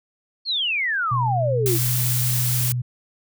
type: exponential sweep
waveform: sine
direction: down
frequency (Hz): 4435 to 311.1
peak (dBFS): -20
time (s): 0.45-1.79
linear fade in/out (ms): 50
type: tone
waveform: sine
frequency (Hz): 123.47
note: B2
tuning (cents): 0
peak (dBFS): -21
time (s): 1.11-2.82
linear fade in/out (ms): 10
type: noise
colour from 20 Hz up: blue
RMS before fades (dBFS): -24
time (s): 1.66-2.72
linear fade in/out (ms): 0
effects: none